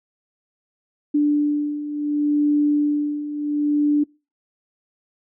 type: beating tone pair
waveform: sine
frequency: 293.7 / 294.4 Hz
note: D4 / D4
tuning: 0 / +4 cents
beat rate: 0.7 Hz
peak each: -23 / -18 dBFS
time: 1.14-4.04 s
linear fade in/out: 10 ms
effects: noise-tail reverb RT60 0.3 s tail -25 dB re dry